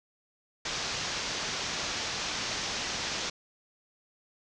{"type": "low-pass noise", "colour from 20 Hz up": "white", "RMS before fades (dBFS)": -34, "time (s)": [0.65, 3.3], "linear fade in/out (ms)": 5, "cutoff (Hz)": 6400, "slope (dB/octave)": 48, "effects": []}